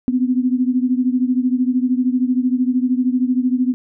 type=beating tone pair; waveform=sine; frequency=248.7 / 261.7 Hz; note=B3 / C4; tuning=+12 / 0 cents; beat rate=13 Hz; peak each=-16 / -19 dBFS; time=0.08-3.74 s; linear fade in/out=0 ms; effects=none